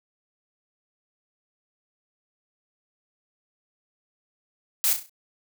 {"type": "noise with echo", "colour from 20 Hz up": "blue", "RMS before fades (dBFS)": -22, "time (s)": [4.84, 4.93], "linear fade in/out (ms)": 0, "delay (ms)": 33, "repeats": 5, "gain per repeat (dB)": -7, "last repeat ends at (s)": 5.095, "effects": []}